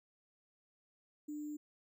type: tone with sample-and-hold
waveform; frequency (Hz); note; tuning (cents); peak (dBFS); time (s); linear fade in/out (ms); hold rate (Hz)
sine; 298.3; D4; +27; -40; 1.28-1.57; 10; 7350
effects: none